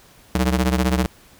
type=ring-modulated tone; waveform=sawtooth; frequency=127.7 Hz; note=C3; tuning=42 cents flat; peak=-10 dBFS; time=0.35-1.06 s; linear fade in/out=2 ms; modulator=56.2 Hz; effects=pink hiss -50 dBFS RMS until 1.39 s